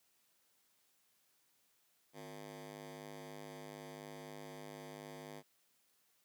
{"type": "ring-modulated tone", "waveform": "15% pulse", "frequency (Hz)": 204.9, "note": "G#3", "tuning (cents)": -23, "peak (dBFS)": -39, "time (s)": [2.13, 5.43], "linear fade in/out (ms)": 50, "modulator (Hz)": 52, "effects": ["white hiss -75 dBFS RMS until 6.24 s", "high-pass 100 Hz 12 dB/octave"]}